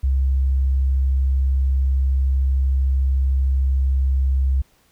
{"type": "tone", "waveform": "sine", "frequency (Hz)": 66.6, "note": "C2", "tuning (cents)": 31, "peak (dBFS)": -15, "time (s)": [0.03, 4.62], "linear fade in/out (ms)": 10, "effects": ["pink hiss -59 dBFS RMS until 4.91 s"]}